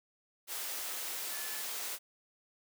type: tone in noise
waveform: sine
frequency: 1731 Hz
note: A6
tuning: 29 cents flat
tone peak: -48 dBFS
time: 1.29-1.65 s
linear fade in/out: 50 ms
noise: white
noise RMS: -39 dBFS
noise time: 0.47-1.99 s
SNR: -12 dB
effects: high-pass 400 Hz 12 dB/octave